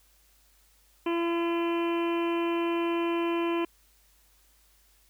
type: harmonic tone with a mistuned harmonic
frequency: 338.8 Hz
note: E4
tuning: 48 cents sharp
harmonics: 1 / 2 / 3 / 4 / 5 / 6 / 7 / 8 / 9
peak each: -26 / -38 / -34 / -46 / -46 / -49 / -41 / -43 / -44 dBFS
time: 1.06-3.65 s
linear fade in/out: 5 ms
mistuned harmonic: 7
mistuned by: +21 cents
effects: added 50 Hz sine -64 dBFS peak until 5.09 s + white hiss -64 dBFS RMS until 5.09 s